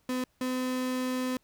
35% pulse tone pair in turn, 253.7 / 254.9 Hz, B3 / C4, +47 / -45 cents, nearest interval unison, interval 8 cents, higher second, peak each -27 dBFS, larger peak neither, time 0.09-0.24 / 0.41-1.37 s, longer second, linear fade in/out 2 ms, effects pink hiss -70 dBFS RMS until 1.43 s

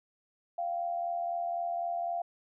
sine tone pair together, 693 / 776.9 Hz, F5 / G5, -14 / -16 cents, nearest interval major second, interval 198 cents, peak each -31 / -39 dBFS, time 0.58-2.22 s, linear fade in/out 5 ms, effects none

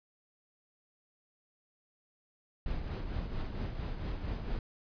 brown noise with tremolo, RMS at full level -34 dBFS, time 2.66-4.59 s, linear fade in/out 2 ms, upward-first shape triangle, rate 4.4 Hz, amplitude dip 55%
clicks, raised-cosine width 3 ms, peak -32 dBFS, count 3, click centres 2.843 / 3.505 / 3.623 s
effects resampled to 11025 Hz

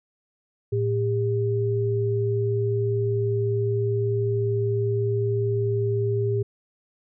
sine tone pair together, 112.6 / 401 Hz, A2 / G4, +40 / +39 cents, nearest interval octave + minor seventh, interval 2199 cents, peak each -23 / -24 dBFS, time 0.72-6.43 s, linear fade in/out 10 ms, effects none

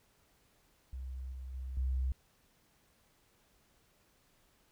sine tone with level steps, 64.7 Hz, C2, 19 cents flat, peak -39 / -41 / -38 / -30 dBFS, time 0.93-2.12 s, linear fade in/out 0 ms, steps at 1.32 / 1.54 / 1.77 s, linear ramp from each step 2 ms, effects pink hiss -70 dBFS RMS until 4.71 s

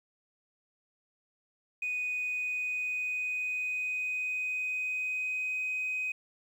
sine tone with pitch glide, 2486 to 2512 Hz, D#7 to D#7, -2 to +16 cents, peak -29 dBFS, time 1.82-6.12 s, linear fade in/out 5 ms, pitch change +18 cents, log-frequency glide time 1.97-5.56 s, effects tanh soft clip ceiling -27 dBFS + 10-bit

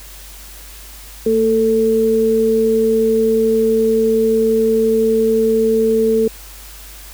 sine tone pair together, 225 / 444.3 Hz, A3 / A4, +39 / +17 cents, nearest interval octave, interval 1178 cents, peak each -18 / -12 dBFS, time 1.26-6.28 s, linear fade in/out 5 ms, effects added 50 Hz sine -37 dBFS peak until 7.13 s + white hiss -38 dBFS RMS until 7.13 s

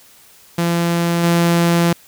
sawtooth tone with level steps, 170.5 Hz, F3, 41 cents flat, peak -11 / -8 dBFS, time 0.58-1.93 s, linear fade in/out 5 ms, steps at 1.23 s, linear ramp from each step 10 ms, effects white hiss -47 dBFS RMS until 2.07 s

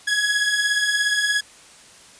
sawtooth beating tone pair, 1661.2 / 1678.2 Hz, G#6 / G#6, 0 / +18 cents, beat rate 17 Hz, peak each -21 / -16 dBFS, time 0.07-1.41 s, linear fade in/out 10 ms, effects white hiss -47 dBFS RMS until 2.19 s + resampled to 22050 Hz

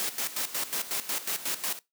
white noise with tremolo, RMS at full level -30 dBFS, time 0-1.79 s, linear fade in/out 0 ms, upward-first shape square, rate 5.5 Hz, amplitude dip 75%, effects noise-tail reverb RT60 0.2 s tail -20 dB re dry + high-pass 200 Hz 12 dB/octave

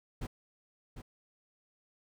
brown noise with echo, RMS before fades -37 dBFS, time 0.21-0.27 s, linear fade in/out 10 ms, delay 750 ms, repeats 1, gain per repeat -8 dB, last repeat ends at 1.02 s, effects none

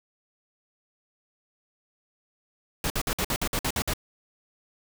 pink noise bursts, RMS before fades -27 dBFS, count 10, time 2.84-3.936 s, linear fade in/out 2 ms, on 61 ms, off 54 ms, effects none

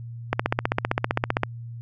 click train, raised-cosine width 0.5 ms, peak -5 dBFS, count 18, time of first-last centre 0.33-1.434 s, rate 15.4 Hz, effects added 117 Hz sine -34 dBFS peak until 1.81 s

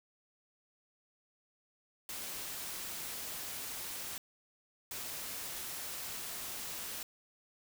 white noise bursts at uneven times, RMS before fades -42 dBFS, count 2, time 2.09-4.18 / 4.91-7.03 s, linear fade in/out 2 ms, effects none

